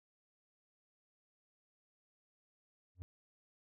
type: tone with exponential growth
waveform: triangle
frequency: 90 Hz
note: F#2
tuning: 47 cents flat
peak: -37 dBFS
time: 2.95-3.02 s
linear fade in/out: 0 ms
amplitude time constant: 15 ms
effects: none